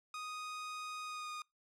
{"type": "tone with pitch glide", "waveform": "sawtooth", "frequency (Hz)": [1244.5, 1229.5], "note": ["D#6", "D#6"], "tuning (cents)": [0, -21], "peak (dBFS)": -38, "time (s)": [0.14, 1.42], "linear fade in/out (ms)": 2, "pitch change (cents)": -21, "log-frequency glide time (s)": [1.05, 1.29], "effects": ["noise-tail reverb RT60 0.2 s tail -25 dB re dry", "low-pass 8000 Hz 12 dB/octave"]}